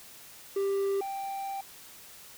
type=tone pair in turn; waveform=triangle; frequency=394.2 / 784.8 Hz; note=G4 / G5; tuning=+10 / +2 cents; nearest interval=octave; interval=1192 cents; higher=second; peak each=-24 / -31 dBFS; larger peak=first; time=0.56-1.01 / 1.01-1.61 s; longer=second; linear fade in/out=5 ms; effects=white hiss -50 dBFS RMS until 2.37 s